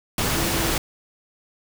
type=tone in noise; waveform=sine; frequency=331.8 Hz; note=E4; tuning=11 cents sharp; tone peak=-29 dBFS; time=0.35-0.71 s; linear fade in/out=2 ms; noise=pink; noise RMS=-23 dBFS; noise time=0.18-0.78 s; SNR=-9 dB; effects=none